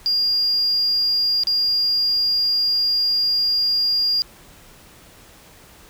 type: tone with dropouts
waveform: sine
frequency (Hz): 4820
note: D8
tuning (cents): +44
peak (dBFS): -15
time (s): 0.06-4.22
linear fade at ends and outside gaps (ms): 0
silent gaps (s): 1.435-1.471
effects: tanh soft clip ceiling -13 dBFS + pink hiss -47 dBFS RMS until 5.89 s